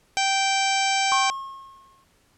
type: harmonic tone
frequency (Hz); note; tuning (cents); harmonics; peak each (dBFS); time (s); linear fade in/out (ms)
780; G5; -9; 1 / 2 / 3 / 4 / 5 / 6 / 7 / 8 / 9 / 10; -23 / -31 / -26 / -30 / -34 / -34 / -32 / -32 / -40 / -34; 0.17-1.3; 0
type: tone with exponential decay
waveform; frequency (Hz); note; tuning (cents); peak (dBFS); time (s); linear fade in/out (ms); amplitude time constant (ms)
triangle; 1082; C#6; -42; -17; 1.12-2.04; 0; 200
effects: pink hiss -62 dBFS RMS until 2.37 s + low-pass 12000 Hz 12 dB/octave